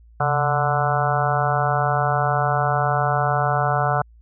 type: harmonic tone with a mistuned harmonic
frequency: 146.83 Hz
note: D3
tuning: in tune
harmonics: 1 / 3 / 4 / 5 / 6 / 7 / 8 / 9 / 10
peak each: -23 / -31 / -27 / -22 / -30 / -28 / -30 / -26 / -29 dBFS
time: 0.2-4.02 s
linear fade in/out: 5 ms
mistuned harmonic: 1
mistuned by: -140 cents
effects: added 57 Hz sine -46 dBFS peak until 4.21 s